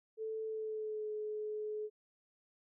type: tone with pitch glide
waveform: sine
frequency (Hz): 440 to 426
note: A4 to G#4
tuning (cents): 0 to +44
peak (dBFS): -37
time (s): 0.17-1.9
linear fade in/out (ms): 50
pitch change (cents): -56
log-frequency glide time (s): 0.45-1.1
effects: none